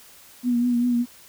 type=tone with vibrato; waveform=sine; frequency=242.1 Hz; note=B3; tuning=34 cents flat; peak=-18 dBFS; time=0.43-1.06 s; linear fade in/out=50 ms; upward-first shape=triangle; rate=5.1 Hz; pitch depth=42 cents each way; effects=white hiss -49 dBFS RMS until 1.28 s